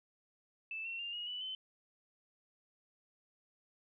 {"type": "tone with pitch steps", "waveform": "sine", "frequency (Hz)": [2637, 2716, 2797, 2881, 2967, 3055], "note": ["E7", "F7", "F7", "F#7", "F#7", "G7"], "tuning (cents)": [0, -49, 2, -47, 4, -45], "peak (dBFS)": -39, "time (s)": [0.71, 1.55], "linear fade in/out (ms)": 2, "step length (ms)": 140, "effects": []}